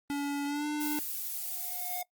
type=tone with pitch glide; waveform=square; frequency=284.9 to 298.4 Hz; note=C#4 to D4; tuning=+48 to +28 cents; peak=-31 dBFS; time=0.1-0.99 s; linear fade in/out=0 ms; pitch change=+80 cents; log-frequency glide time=0.46-0.67 s
type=noise; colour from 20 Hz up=violet; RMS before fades=-36 dBFS; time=0.8-2.02 s; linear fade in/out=10 ms
type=tone with exponential growth; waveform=square; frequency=719 Hz; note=F#5; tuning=50 cents flat; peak=-36 dBFS; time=1.11-2.03 s; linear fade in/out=5 ms; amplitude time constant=200 ms
effects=noise-tail reverb RT60 0.1 s tail -20 dB re dry + Opus 32 kbps